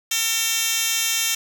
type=tone with high-pass filter; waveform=10% pulse; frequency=452.5 Hz; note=A4; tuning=48 cents sharp; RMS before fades=-22 dBFS; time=0.11-1.35 s; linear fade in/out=5 ms; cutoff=4100 Hz; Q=1.4; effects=none